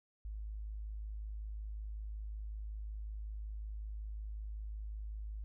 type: tone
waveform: sine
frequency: 52.7 Hz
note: G#1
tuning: 26 cents sharp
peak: -40 dBFS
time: 0.25-5.44 s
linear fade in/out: 0 ms
effects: none